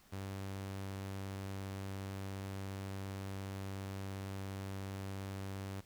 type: tone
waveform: sawtooth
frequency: 97.2 Hz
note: G2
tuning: 14 cents flat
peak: -37 dBFS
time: 0.12-5.81 s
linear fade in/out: 10 ms
effects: pink hiss -65 dBFS RMS until 5.85 s